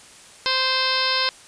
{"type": "harmonic tone", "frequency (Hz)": 521, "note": "C5", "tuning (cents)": -7, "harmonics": [1, 2, 3, 4, 5, 6, 7, 8, 9, 10], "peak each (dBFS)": [-31, -26, -28, -30, -29, -30, -28, -26, -30, -27], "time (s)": [0.46, 1.29], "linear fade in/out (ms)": 0, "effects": ["white hiss -46 dBFS RMS until 1.47 s", "resampled to 22050 Hz"]}